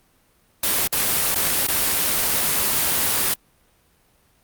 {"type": "noise with dropouts", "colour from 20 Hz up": "white", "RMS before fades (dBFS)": -20, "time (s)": [0.63, 3.34], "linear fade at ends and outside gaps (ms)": 5, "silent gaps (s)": [[0.875, 0.924], [1.348, 1.356], [1.67, 1.682]], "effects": ["pink hiss -60 dBFS RMS until 4.43 s", "Opus 32 kbps"]}